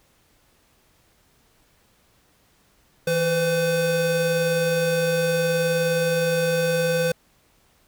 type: tone pair together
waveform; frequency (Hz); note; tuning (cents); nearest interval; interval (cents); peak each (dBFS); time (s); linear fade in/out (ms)
square; 162.7 / 507.4; E3 / B4; -22 / +47; octave + minor sixth; 1969; -27 / -21; 3.07-7.12; 5
effects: pink hiss -61 dBFS RMS until 7.87 s